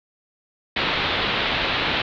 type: low-pass noise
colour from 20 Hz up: white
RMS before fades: -23 dBFS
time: 0.76-2.02 s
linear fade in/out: 5 ms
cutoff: 3900 Hz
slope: 48 dB/octave
effects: none